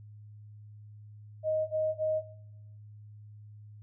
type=tone bursts; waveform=sine; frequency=625 Hz; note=D#5; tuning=8 cents sharp; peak=-26 dBFS; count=3; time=1.43-2.224 s; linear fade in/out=50 ms; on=250 ms; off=22 ms; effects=noise-tail reverb RT60 0.9 s tail -19 dB re dry + added 105 Hz sine -47 dBFS peak until 3.82 s